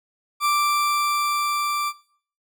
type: tone with level ramp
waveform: 40% pulse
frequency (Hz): 1174.7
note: D6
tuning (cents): 0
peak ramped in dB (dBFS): -17 to -22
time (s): 0.4-1.93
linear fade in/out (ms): 50
effects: noise-tail reverb RT60 0.5 s tail -17 dB re dry